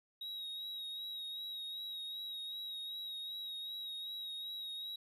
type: tone with vibrato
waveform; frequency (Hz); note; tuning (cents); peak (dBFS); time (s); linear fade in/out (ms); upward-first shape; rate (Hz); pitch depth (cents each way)
triangle; 3807; A#7; +36; -40; 0.21-4.96; 5; sine; 2.6; 30
effects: none